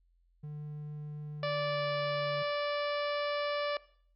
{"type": "tone with pitch glide", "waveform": "triangle", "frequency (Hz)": [149.4, 145.73], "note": ["D3", "D3"], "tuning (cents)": [30, -13], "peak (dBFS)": -37, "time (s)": [0.43, 2.43], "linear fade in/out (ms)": 10, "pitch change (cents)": -43, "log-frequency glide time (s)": [1.5, 1.86]}
{"type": "harmonic tone", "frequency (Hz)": 583, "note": "D5", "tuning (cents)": -13, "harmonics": [1, 2, 3, 4, 5, 6, 7, 8, 9], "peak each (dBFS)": [-32, -38, -42, -44, -46, -48, -49, -50, -51], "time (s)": [1.43, 3.77], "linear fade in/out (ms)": 2}
{"effects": ["noise-tail reverb RT60 0.6 s tail -20 dB re dry", "added 43 Hz sine -66 dBFS peak until 4.15 s"]}